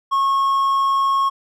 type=tone; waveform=triangle; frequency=1092 Hz; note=C#6; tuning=26 cents flat; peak=-13 dBFS; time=0.11-1.3 s; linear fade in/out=20 ms; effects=none